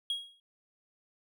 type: tone with exponential decay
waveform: triangle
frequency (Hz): 3293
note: G#7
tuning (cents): -15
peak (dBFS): -26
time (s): 0.1-0.4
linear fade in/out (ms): 2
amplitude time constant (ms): 65
effects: none